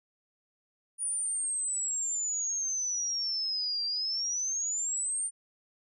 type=exponential two-way sweep; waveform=sine; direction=down then up; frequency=9600 to 4697 to 9050 Hz; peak=-29 dBFS; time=0.98-5.31 s; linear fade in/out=50 ms; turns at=3.85 s; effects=none